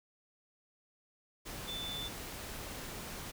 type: tone in noise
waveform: sine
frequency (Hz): 3520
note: A7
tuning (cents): 0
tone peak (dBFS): -39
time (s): 1.67-2.09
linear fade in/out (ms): 20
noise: pink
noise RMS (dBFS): -44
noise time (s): 1.45-3.32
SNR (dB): +2
effects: none